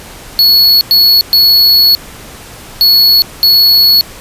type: tone bursts at uneven times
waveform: square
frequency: 4381 Hz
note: C#8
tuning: 21 cents flat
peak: -4 dBFS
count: 5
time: 0.39-0.81 / 0.91-1.21 / 1.33-1.95 / 2.81-3.22 / 3.43-4.01 s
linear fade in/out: 0 ms
effects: pink hiss -31 dBFS RMS until 4.2 s + resampled to 32000 Hz

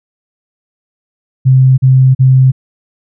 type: tone bursts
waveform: sine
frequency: 130.81 Hz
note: C3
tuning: in tune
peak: -3 dBFS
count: 3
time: 1.45-2.52 s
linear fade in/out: 20 ms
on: 330 ms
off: 40 ms
effects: none

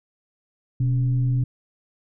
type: tone with frequency modulation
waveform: sine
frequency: 125.7 Hz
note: B2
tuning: 31 cents sharp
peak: -18 dBFS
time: 0.8-1.44 s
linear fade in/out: 5 ms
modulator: 155 Hz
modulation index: 0.32
effects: none

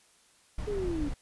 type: noise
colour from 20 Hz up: brown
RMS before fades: -35 dBFS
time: 0.58-1.14 s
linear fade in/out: 5 ms
type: linear sweep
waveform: sine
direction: down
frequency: 427.3 to 277.2 Hz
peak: -30 dBFS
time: 0.67-1.09 s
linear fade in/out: 10 ms
effects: white hiss -63 dBFS RMS until 1.21 s + resampled to 24000 Hz

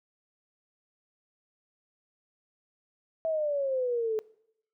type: exponential sweep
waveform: sine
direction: down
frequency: 655 to 428.5 Hz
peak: -26 dBFS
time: 3.25-4.19 s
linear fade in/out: 0 ms
effects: noise-tail reverb RT60 0.7 s tail -22 dB re dry

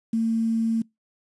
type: tone with quantisation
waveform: sine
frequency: 226.1 Hz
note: A3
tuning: 47 cents sharp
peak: -20 dBFS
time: 0.13-0.82 s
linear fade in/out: 5 ms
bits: 8
effects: noise-tail reverb RT60 0.2 s tail -26 dB re dry + resampled to 24000 Hz

